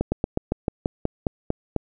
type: slowing click train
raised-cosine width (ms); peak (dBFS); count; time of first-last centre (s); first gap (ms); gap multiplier
2; -8; 11; 0.01-1.763; 110; 1.1
effects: none